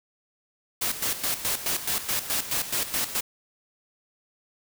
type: noise with tremolo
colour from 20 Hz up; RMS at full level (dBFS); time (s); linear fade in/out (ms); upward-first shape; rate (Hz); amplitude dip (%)
white; -26; 0.81-3.21; 10; square; 4.7; 70
effects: none